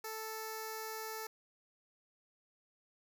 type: tone with notch filter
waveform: 5% pulse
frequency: 440 Hz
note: A4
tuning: in tune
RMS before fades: -43 dBFS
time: 0.04-1.27 s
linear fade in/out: 5 ms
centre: 3200 Hz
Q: 0.54
effects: none